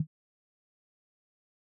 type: tone with exponential decay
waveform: sine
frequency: 155.56 Hz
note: D#3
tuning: in tune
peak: -21 dBFS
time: 0-0.07 s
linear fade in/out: 5 ms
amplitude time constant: 15 ms
effects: none